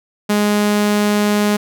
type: tone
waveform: sawtooth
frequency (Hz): 207.7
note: G#3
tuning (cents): 0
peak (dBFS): -9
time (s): 0.29-1.57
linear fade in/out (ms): 10
effects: none